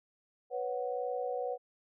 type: chord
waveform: sine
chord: B suspended second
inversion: none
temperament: just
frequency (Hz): 493.9 / 555.6 / 740.8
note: B4 / C#5 / F#5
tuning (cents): 0 / +4 / +2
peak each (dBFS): -35 / -39 / -38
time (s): 0.5-1.58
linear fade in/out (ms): 50
effects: none